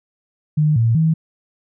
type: tone with pitch steps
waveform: sine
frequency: 152.1 / 114.7 / 160.3 Hz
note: D#3 / A#2 / E3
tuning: -39 / -28 / -48 cents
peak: -12 dBFS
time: 0.57-1.14 s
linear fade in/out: 10 ms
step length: 190 ms
effects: none